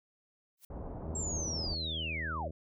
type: noise with exponential growth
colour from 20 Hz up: blue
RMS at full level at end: -48 dBFS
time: 0.57-0.65 s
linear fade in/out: 5 ms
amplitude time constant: 17 ms
type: low-pass noise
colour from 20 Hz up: pink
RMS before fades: -42 dBFS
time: 0.7-1.75 s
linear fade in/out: 5 ms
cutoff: 880 Hz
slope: 24 dB/octave
type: harmonic tone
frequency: 80 Hz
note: D#2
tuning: 49 cents sharp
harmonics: 1 / 2 / 3 / 4 / 5 / 6 / 7 / 8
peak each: -39 / -46 / -50 / -50 / -53 / -57 / -54 / -56 dBFS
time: 1.03-2.51 s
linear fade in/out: 5 ms
type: linear sweep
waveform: sine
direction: down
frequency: 7620 to 517 Hz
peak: -35 dBFS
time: 1.15-2.48 s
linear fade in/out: 5 ms
effects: none